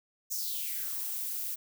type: noise with high-pass filter sweep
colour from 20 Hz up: violet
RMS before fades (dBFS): -35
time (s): 0.3-1.56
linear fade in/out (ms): 20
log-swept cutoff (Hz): 6500 to 210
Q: 4.6
effects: none